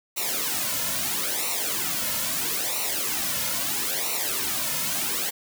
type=noise with flanger; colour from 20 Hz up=white; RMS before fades=-27 dBFS; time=0.16-5.31 s; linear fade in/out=20 ms; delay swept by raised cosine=0.6 to 2.6 ms; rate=0.76 Hz; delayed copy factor=-0.8; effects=none